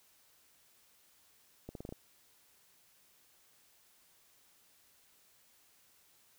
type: accelerating click train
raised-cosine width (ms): 2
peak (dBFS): -30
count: 6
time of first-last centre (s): 1.69-1.925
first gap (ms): 62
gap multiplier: 0.86
effects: white hiss -67 dBFS RMS until 6.38 s